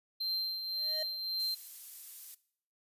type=tone with tremolo; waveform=triangle; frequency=4143 Hz; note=C8; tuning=18 cents flat; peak=-29 dBFS; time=0.2-1.55 s; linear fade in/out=10 ms; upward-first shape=triangle; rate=1.8 Hz; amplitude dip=55%
type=tone with exponential growth; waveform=square; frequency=622.3 Hz; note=D#5; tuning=in tune; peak=-37 dBFS; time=0.68-1.03 s; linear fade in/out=5 ms; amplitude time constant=75 ms
type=noise; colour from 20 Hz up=violet; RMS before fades=-45 dBFS; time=1.39-2.35 s; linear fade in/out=10 ms
effects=noise-tail reverb RT60 0.6 s tail -19 dB re dry + resampled to 32000 Hz